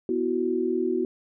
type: chord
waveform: sine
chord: B suspended fourth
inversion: none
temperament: equal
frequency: 246.9 / 329.6 / 370 Hz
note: B3 / E4 / F#4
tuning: 0 / 0 / 0 cents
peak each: -29 / -28 / -25 dBFS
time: 0.09-1.05 s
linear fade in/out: 2 ms
effects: none